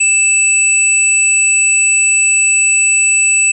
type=tone pair together; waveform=sine; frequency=2637 / 7891 Hz; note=E7 / B8; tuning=0 / -2 cents; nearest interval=octave + perfect fifth; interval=1898 cents; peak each=-11 dBFS; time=0-3.52 s; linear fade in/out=10 ms; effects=none